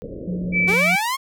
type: low-pass noise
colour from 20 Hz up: white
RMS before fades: -33 dBFS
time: 0.02-0.74 s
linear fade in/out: 0 ms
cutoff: 580 Hz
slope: 96 dB/octave
type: tone with vibrato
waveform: sine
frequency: 179 Hz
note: F3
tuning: 43 cents sharp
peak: -23 dBFS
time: 0.27-0.96 s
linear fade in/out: 10 ms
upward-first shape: sine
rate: 14 Hz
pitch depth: 16 cents each way
type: tone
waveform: sine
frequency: 2313 Hz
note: D7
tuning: 27 cents flat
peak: -16 dBFS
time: 0.52-1.01 s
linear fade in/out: 50 ms
type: linear sweep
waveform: sawtooth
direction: up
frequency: 349.2 to 1100 Hz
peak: -17 dBFS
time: 0.67-1.17 s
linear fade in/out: 20 ms
effects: none